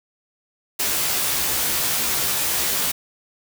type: noise with comb filter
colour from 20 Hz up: white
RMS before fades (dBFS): -22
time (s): 0.79-2.92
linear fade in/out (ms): 10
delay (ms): 15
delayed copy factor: +0.9
effects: none